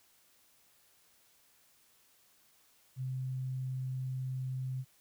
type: tone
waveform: sine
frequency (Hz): 129.9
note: C3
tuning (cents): -12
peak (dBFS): -34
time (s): 2.96-4.85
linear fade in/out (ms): 50
effects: white hiss -67 dBFS RMS until 5 s